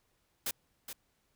white noise with echo, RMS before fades -34 dBFS, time 0.46-0.51 s, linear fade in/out 5 ms, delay 420 ms, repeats 1, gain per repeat -9 dB, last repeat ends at 0.93 s, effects pink hiss -75 dBFS RMS until 1.35 s

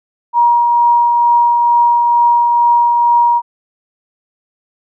sine tone with tremolo, 950 Hz, A#5, 33 cents sharp, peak -6 dBFS, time 0.33-3.42 s, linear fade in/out 50 ms, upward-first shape triangle, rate 2.2 Hz, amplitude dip 30%, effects none

